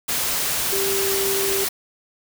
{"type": "tone in noise", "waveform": "sine", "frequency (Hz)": 392, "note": "G4", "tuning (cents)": 0, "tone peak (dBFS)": -23, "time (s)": [0.72, 1.65], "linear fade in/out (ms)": 10, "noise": "white", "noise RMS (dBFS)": -23, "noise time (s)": [0.08, 1.69], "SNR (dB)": -3, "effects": []}